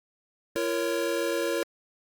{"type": "chord", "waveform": "square", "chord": "Bb minor", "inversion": "second", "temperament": "equal with one note detuned", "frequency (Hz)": [340.5, 466.2, 554.4], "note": ["F4", "Bb4", "Db5"], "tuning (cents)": [-44, 0, 0], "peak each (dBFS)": -31, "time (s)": [0.56, 1.63], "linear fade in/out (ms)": 0, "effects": ["Opus 48 kbps"]}